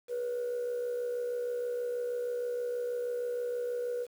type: tone with amplitude modulation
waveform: sine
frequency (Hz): 486.3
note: B4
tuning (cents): -27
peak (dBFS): -27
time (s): 0.08-4.07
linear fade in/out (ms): 50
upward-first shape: sine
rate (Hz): 66.3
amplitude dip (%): 55
effects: tanh soft clip ceiling -28 dBFS + 9-bit